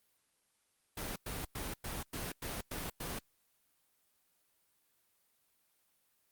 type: noise bursts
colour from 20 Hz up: pink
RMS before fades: -40 dBFS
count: 8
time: 0.97-3.19 s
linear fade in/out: 5 ms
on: 190 ms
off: 100 ms
effects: white hiss -75 dBFS RMS until 6.31 s + Opus 32 kbps